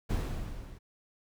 brown noise with level ramp, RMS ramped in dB -28 to -48 dBFS, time 0.09-0.79 s, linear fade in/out 20 ms, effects none

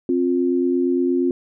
sine tone pair together, 264.6 / 353.2 Hz, C4 / F4, +20 / +20 cents, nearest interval perfect fourth, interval 500 cents, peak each -19 dBFS, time 0.09-1.31 s, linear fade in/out 2 ms, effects none

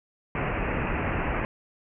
pink low-pass noise, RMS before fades -28 dBFS, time 0.35-1.45 s, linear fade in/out 0 ms, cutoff 2700 Hz, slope 96 dB/octave, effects none

